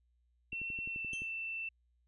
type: tone with pitch glide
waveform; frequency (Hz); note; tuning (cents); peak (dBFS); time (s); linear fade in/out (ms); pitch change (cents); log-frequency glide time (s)
sine; 2706 to 2673; E7 to E7; +45 to +23; -37; 0.52-1.69; 5; -22; 0.91-1
type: click train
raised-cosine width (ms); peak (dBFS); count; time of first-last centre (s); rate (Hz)
3; -37; 9; 0.53-1.22; 11.6
type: tone with exponential decay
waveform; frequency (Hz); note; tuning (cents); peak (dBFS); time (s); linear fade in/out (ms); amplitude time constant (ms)
20% pulse; 3136; G7; 0; -37; 1.13-1.33; 2; 43
effects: added 60 Hz sine -70 dBFS peak until 2.07 s + resampled to 24000 Hz